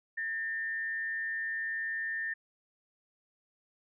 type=tone with frequency modulation; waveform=sine; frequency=1800 Hz; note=A6; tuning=39 cents sharp; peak=-32 dBFS; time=0.17-2.34 s; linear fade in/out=10 ms; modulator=121 Hz; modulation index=0.45; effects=none